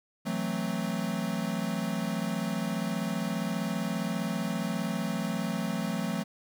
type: chord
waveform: square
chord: F# half-diminished seventh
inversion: third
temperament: equal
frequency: 164.81 / 185 / 220 / 261.6 Hz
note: E3 / F#3 / A3 / C4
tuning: 0 / 0 / 0 / 0 cents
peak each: -37 / -34 / -34 / -39 dBFS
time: 0.25-6.24 s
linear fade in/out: 20 ms
effects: none